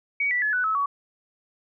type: tone with pitch steps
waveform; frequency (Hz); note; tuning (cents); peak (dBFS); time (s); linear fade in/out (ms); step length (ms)
sine; 2256 / 1964 / 1709.7 / 1488.4 / 1295.7 / 1128; C#7 / B6 / G#6 / F#6 / E6 / C#6; +30 / -10 / +50 / +10 / -30 / +30; -21; 0.2-0.86; 5; 110
effects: none